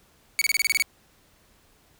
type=tone bursts; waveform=sawtooth; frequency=2247 Hz; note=C#7; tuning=23 cents sharp; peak=-15 dBFS; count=9; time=0.39-0.823 s; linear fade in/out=0 ms; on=25 ms; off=26 ms; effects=pink hiss -60 dBFS RMS until 1.99 s